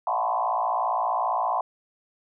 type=tone with frequency modulation; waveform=sine; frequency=868 Hz; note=A5; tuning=24 cents flat; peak=-22 dBFS; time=0.07-1.61 s; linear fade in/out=2 ms; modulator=57.5 Hz; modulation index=3.6; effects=none